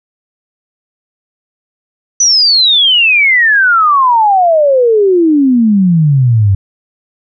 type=exponential sweep; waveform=sine; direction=down; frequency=6030 to 94.5 Hz; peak=-5 dBFS; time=2.2-6.55 s; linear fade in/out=5 ms; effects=none